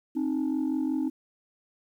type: tone pair together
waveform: sine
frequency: 264.5 / 310 Hz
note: C4 / D#4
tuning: +19 / -6 cents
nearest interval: minor third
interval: 275 cents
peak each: -26 dBFS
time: 0.15-1.1 s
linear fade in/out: 20 ms
effects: tanh soft clip ceiling -22 dBFS + 10-bit